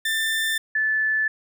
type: tone pair in turn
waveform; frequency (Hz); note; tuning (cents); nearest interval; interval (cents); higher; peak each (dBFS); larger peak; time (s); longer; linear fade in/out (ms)
30% pulse / sine; 1783 / 1743.3; A6 / A6; +22 / -17; unison; 39; first; -19; neither; 0.05-0.58 / 0.75-1.28; neither; 5
effects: none